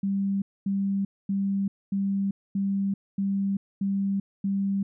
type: tone bursts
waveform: sine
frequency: 196.9 Hz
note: G3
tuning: 8 cents sharp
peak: -23 dBFS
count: 8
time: 0.03-4.83 s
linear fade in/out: 5 ms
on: 390 ms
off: 240 ms
effects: none